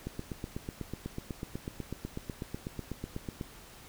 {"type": "click train", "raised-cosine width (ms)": 3, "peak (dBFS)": -23, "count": 28, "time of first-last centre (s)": [0.07, 3.412], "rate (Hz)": 8.08, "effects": ["pink hiss -52 dBFS RMS until 3.88 s"]}